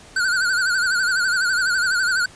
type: tone with vibrato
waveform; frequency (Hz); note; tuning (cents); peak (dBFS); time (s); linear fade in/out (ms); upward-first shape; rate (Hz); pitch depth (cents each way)
square; 1480; F#6; 0; -18; 0.16-2.26; 5; sine; 12; 89
effects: pink hiss -45 dBFS RMS until 2.35 s + resampled to 22050 Hz